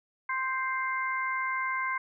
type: harmonic tone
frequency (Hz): 523.3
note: C5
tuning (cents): 0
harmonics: 2 / 3 / 4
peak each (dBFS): -31 / -34 / -33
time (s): 0.29-1.98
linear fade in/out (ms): 5
effects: none